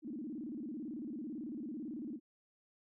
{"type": "tone with vibrato", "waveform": "sine", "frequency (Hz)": 268.2, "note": "C4", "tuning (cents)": 43, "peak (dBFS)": -40, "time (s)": [0.02, 2.2], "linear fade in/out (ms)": 50, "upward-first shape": "square", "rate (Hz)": 18, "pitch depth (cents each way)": 250, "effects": []}